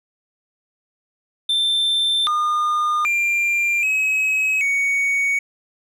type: tone with pitch steps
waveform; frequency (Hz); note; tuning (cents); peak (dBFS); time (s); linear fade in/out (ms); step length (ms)
triangle; 3561 / 1216 / 2383 / 2554 / 2235; A7 / D#6 / D7 / D#7 / C#7; +20 / -40 / +25 / +45 / +14; -15; 1.49-5.39; 5; 780
effects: none